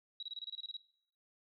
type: tone bursts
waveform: sine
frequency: 3872 Hz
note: B7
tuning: 35 cents flat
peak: -40 dBFS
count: 11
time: 0.2-0.768 s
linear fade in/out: 2 ms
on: 28 ms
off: 26 ms
effects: noise-tail reverb RT60 0.6 s tail -17 dB re dry